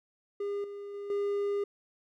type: tone with level steps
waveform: triangle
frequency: 404.9 Hz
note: G#4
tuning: 44 cents flat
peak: -29 / -37 / -35 / -26 dBFS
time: 0.4-1.64 s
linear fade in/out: 5 ms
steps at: 0.64 / 0.94 / 1.1 s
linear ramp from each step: 2 ms
effects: none